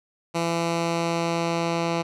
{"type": "tone with low-pass filter sweep", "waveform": "10% pulse", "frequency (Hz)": 168.1, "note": "E3", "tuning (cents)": 34, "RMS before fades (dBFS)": -25, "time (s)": [0.34, 2.03], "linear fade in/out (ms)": 20, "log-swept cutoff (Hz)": [8700, 5300], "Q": 0.77, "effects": []}